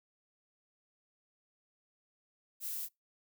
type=noise; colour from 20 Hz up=violet; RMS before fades=-39 dBFS; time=2.6-2.89 s; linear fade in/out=50 ms; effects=noise-tail reverb RT60 0.2 s tail -26 dB re dry